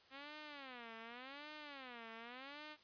5% pulse tone with vibrato, 261.6 Hz, C4, in tune, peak -39 dBFS, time 0.1-2.77 s, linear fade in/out 50 ms, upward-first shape sine, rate 0.87 Hz, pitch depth 260 cents each way, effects white hiss -67 dBFS RMS until 2.83 s + resampled to 11025 Hz

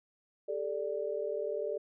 sine chord, G suspended second, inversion none, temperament equal with one note detuned, 399.8 / 440 / 587.3 Hz, G4 / A4 / D5, +34 / 0 / 0 cents, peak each -38 / -36 / -36 dBFS, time 0.48-1.78 s, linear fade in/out 10 ms, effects none

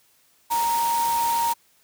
sine tone in noise, 932.3 Hz, A#5, in tune, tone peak -20 dBFS, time 0.5-1.54 s, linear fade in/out 20 ms, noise white, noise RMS -31 dBFS, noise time 0.5-1.54 s, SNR +8 dB, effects white hiss -61 dBFS RMS until 1.83 s

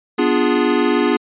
square chord, B diminished seventh, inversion none, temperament equal, 246.9 / 293.7 / 349.2 / 415.3 Hz, B3 / D4 / F4 / Ab4, 0 / 0 / 0 / 0 cents, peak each -20 dBFS, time 0.18-1.17 s, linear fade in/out 10 ms, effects resampled to 8000 Hz

